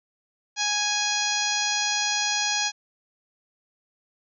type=harmonic tone; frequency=830 Hz; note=G#5; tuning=1 cent flat; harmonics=1 / 2 / 3 / 4 / 5 / 6 / 7 / 8; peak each=-31 / -31 / -31 / -31 / -31 / -31 / -31 / -31 dBFS; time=0.56-2.72 s; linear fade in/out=50 ms; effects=none